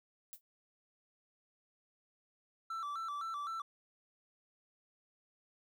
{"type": "noise with exponential decay", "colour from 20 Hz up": "violet", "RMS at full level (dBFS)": -43, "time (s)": [0.33, 0.41], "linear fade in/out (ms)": 0, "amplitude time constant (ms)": 17}
{"type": "tone with vibrato", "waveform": "triangle", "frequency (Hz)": 1244.5, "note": "D#6", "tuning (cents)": 0, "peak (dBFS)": -36, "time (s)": [2.7, 3.62], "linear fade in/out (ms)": 5, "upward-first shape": "square", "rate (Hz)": 3.9, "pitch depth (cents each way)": 120}
{"effects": []}